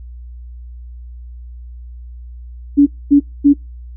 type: tone bursts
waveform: sine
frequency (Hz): 285.4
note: D4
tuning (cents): -49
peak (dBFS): -4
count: 3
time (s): 2.77-3.538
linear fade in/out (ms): 20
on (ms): 96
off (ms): 240
effects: noise-tail reverb RT60 0.2 s tail -24 dB re dry + added 60 Hz sine -30 dBFS peak until 3.96 s